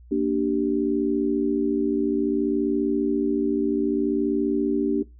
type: chord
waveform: sine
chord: G minor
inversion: first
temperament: equal with one note detuned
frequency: 233.1 / 293.7 / 388.2 Hz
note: Bb3 / D4 / G4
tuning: 0 / 0 / -17 cents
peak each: -26 / -22 / -25 dBFS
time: 0.11-5.03 s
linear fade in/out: 10 ms
effects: noise-tail reverb RT60 0.2 s tail -19 dB re dry + added 60 Hz sine -45 dBFS peak until 5.19 s